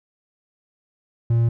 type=tone; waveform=triangle; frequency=116.54 Hz; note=A#2; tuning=in tune; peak=-13 dBFS; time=1.3-1.49 s; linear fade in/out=5 ms; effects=none